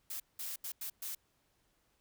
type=noise bursts at uneven times; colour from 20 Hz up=blue; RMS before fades=-41 dBFS; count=5; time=0.1-0.2 / 0.39-0.56 / 0.64-0.72 / 0.81-0.9 / 1.02-1.15 s; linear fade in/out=5 ms; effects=pink hiss -75 dBFS RMS until 2 s